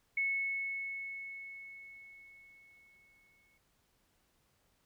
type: tone with exponential decay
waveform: sine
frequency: 2200 Hz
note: C#7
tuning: 14 cents flat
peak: -29 dBFS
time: 0.17-3.58 s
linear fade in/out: 5 ms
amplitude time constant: 740 ms
effects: pink hiss -74 dBFS RMS until 4.85 s